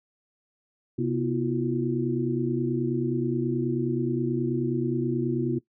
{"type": "tone cluster", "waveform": "sine", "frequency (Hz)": [131, 243.9, 329.5, 358.9], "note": ["C3", "B3", "E4", "F4"], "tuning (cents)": [2, -21, -1, 47], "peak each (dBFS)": -29, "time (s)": [0.98, 5.59], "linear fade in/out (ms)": 10, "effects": ["noise-tail reverb RT60 0.1 s tail -17 dB re dry"]}